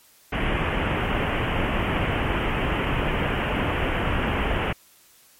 pink low-pass noise, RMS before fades -24 dBFS, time 0.32-4.73 s, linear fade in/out 10 ms, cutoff 3100 Hz, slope 96 dB/octave, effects white hiss -55 dBFS RMS until 5.39 s + MP3 64 kbps

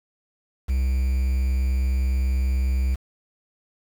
triangle tone with quantisation, 64.7 Hz, C2, 19 cents flat, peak -17 dBFS, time 0.68-2.96 s, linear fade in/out 20 ms, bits 7, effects none

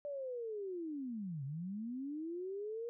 sine linear two-way sweep, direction down then up, 587.3 to 130.81 to 476.3 Hz, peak -39 dBFS, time 0.05-2.89 s, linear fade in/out 0 ms, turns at 1.44 s, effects none

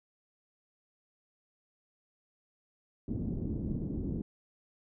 white low-pass noise, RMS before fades -35 dBFS, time 3.08-4.22 s, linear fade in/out 2 ms, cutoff 290 Hz, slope 24 dB/octave, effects none

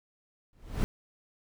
brown noise with exponential growth, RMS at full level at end -24 dBFS, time 0.53-0.84 s, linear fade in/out 0 ms, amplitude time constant 66 ms, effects none

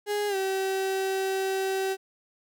35% pulse tone with pitch glide, 413.6 to 383.7 Hz, G#4 to G4, -7 to -37 cents, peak -24 dBFS, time 0.06-1.97 s, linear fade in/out 50 ms, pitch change -130 cents, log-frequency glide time 0.28-0.36 s, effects none

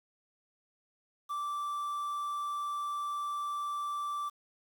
triangle tone with quantisation, 1169 Hz, D6, 8 cents flat, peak -31 dBFS, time 1.29-4.3 s, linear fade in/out 20 ms, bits 9, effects none

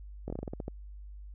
slowing click train, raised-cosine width 2 ms, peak -23 dBFS, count 10, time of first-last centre 0.28-0.681 s, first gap 21 ms, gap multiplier 1.18, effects added 50 Hz sine -43 dBFS peak until 1.34 s

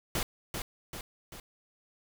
pink noise with echo, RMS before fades -31 dBFS, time 0.15-0.23 s, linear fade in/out 2 ms, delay 390 ms, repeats 3, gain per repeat -5 dB, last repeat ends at 1.4 s, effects none

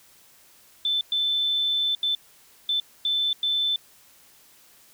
sine tone bursts at uneven times, 3527 Hz, A7, 3 cents sharp, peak -21 dBFS, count 6, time 0.85-1.01 / 1.12-1.95 / 2.03-2.15 / 2.69-2.8 / 3.05-3.33 / 3.43-3.76 s, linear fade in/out 2 ms, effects white hiss -55 dBFS RMS until 4.93 s

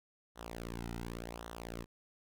sawtooth tone with flanger, 58 Hz, A#1, 8 cents flat, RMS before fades -44 dBFS, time 0.35-1.86 s, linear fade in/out 50 ms, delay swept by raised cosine 0.41 to 1.81 ms, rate 0.89 Hz, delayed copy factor -0.8, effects none

